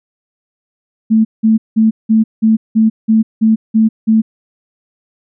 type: tone bursts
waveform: sine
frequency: 220.8 Hz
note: A3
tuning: 6 cents sharp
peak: -6 dBFS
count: 10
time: 1.1-4.22 s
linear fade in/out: 20 ms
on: 150 ms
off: 180 ms
effects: none